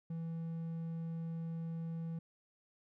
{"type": "tone", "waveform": "triangle", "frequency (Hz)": 164.81, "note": "E3", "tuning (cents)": 0, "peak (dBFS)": -36, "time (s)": [0.1, 2.19], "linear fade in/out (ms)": 5, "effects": []}